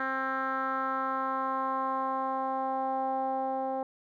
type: tone with low-pass filter sweep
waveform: 10% pulse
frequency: 264.9 Hz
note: C4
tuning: 22 cents sharp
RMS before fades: -31 dBFS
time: 0-3.83 s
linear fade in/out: 2 ms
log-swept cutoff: 1600 to 690 Hz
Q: 3.7
effects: none